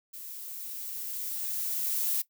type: noise with level ramp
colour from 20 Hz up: violet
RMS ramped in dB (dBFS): -43 to -28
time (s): 0.13-2.22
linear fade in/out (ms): 10
effects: noise-tail reverb RT60 0.1 s tail -17 dB re dry